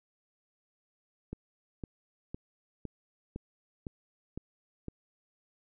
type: click train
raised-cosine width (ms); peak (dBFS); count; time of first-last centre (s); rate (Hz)
3; -25; 8; 1.33-4.883; 1.97
effects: none